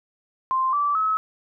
sine tone with pitch steps, 1046.5 / 1161.2 / 1288.4 Hz, C6 / D6 / E6, 0 / -20 / -40 cents, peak -19 dBFS, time 0.51-1.17 s, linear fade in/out 0 ms, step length 220 ms, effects none

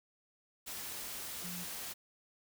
sine tone in noise, 177.6 Hz, F3, 29 cents sharp, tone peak -44 dBFS, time 1.43-1.65 s, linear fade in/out 20 ms, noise white, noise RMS -43 dBFS, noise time 0.66-1.94 s, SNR -4 dB, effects none

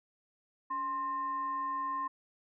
sine tone with frequency modulation, 1053 Hz, C6, 11 cents sharp, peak -32 dBFS, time 0.7-2.08 s, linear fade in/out 10 ms, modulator 769 Hz, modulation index 0.29, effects none

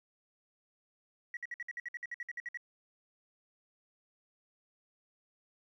sine tone bursts, 1922 Hz, B6, 48 cents flat, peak -36 dBFS, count 15, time 1.34-2.573 s, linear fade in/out 2 ms, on 29 ms, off 57 ms, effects tanh soft clip ceiling -33 dBFS + 12-bit

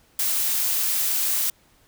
blue noise, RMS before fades -23 dBFS, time 0.19-1.5 s, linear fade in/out 2 ms, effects pink hiss -59 dBFS RMS until 1.87 s

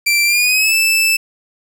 sawtooth tone with pitch glide, 2349 to 2637 Hz, D7 to E7, 0 to 0 cents, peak -8 dBFS, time 0.06-1.17 s, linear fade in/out 10 ms, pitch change +200 cents, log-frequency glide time 0.25-0.74 s, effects 7-bit

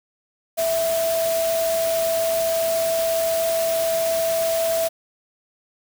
sine tone in noise, 659.3 Hz, E5, in tune, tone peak -19 dBFS, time 0.57-4.89 s, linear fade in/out 20 ms, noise white, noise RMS -29 dBFS, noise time 0.57-4.89 s, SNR +7 dB, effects none

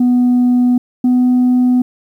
sine tone pair in turn, 246.9 / 249.8 Hz, B3 / B3, 0 / +20 cents, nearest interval unison, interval 20 cents, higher second, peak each -6 dBFS, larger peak neither, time 0-0.78 / 1.04-1.82 s, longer neither, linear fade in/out 5 ms, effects tanh soft clip ceiling -7 dBFS + 8-bit

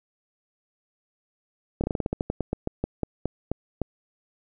slowing click train, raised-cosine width 2 ms, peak -12 dBFS, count 18, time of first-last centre 1.81-3.817 s, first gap 28 ms, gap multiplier 1.16, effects none

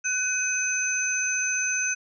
sine tone cluster, 1505 / 2533 / 6140 Hz, F#6 / D#7 / G8, +29 / +30 / -37 cents, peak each -29 / -29 / -26 dBFS, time 0.04-1.95 s, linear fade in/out 20 ms, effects none

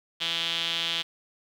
sawtooth tone with band-pass filter, 167 Hz, E3, 23 cents sharp, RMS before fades -29 dBFS, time 0.2-1.03 s, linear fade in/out 20 ms, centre 3300 Hz, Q 5.5, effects 9-bit

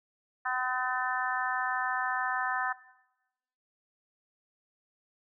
harmonic tone, 253.9 Hz, B3, 48 cents sharp, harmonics 3 / 4 / 5 / 6 / 7, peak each -35 / -35 / -35 / -35 / -35 dBFS, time 0.45-2.73 s, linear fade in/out 10 ms, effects noise-tail reverb RT60 0.9 s tail -17 dB re dry

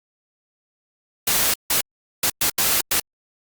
white noise bursts at uneven times, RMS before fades -19 dBFS, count 6, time 1.27-1.54 / 1.7-1.81 / 2.23-2.3 / 2.41-2.5 / 2.58-2.81 / 2.91-3 s, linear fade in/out 5 ms, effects Opus 48 kbps

